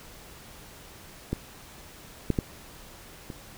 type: clicks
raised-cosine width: 3 ms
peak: -14 / -10 / -11 / -24 dBFS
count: 4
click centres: 1.33 / 2.303 / 2.388 / 3.302 s
effects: pink hiss -48 dBFS RMS until 3.57 s